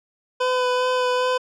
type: tone with vibrato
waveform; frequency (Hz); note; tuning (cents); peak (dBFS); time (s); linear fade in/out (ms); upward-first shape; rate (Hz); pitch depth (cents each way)
25% pulse; 503; B4; +32; -15; 0.4-1.38; 10; sine; 2.5; 14
effects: low-pass 5000 Hz 12 dB/octave